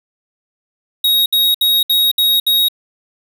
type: tone bursts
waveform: square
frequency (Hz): 3779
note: A#7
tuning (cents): +23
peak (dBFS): -11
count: 6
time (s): 1.04-2.685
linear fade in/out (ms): 5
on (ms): 220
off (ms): 65
effects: 8-bit